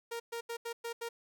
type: tone bursts at uneven times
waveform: sawtooth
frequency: 466.2 Hz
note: A#4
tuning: in tune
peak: -33 dBFS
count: 6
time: 0.11-0.2 / 0.32-0.41 / 0.49-0.57 / 0.65-0.73 / 0.84-0.93 / 1.01-1.09 s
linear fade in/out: 10 ms
effects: none